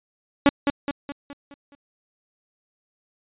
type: tone with echo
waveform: sawtooth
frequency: 283.8 Hz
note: C#4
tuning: 41 cents sharp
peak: -8 dBFS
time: 0.46-0.49 s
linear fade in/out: 0 ms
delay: 210 ms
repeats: 6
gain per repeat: -6 dB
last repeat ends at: 1.75 s
effects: resampled to 8000 Hz